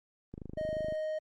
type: click train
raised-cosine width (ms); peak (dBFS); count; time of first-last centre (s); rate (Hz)
3; -29; 16; 0.34-0.924; 25.7
type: tone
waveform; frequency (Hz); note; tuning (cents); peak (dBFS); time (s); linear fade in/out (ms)
triangle; 622.3; D#5; 0; -30; 0.57-1.19; 10
effects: Opus 24 kbps